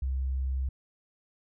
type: tone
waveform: sine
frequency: 65.8 Hz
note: C2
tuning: 10 cents sharp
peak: -27 dBFS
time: 0.02-0.69 s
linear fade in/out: 5 ms
effects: none